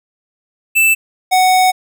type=tone pair in turn; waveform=square; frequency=2647 / 742.8 Hz; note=E7 / F#5; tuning=+7 / +7 cents; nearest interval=octave + minor seventh; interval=2200 cents; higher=first; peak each=-9 dBFS; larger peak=neither; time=0.75-0.95 / 1.31-1.72 s; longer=second; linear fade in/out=20 ms; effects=none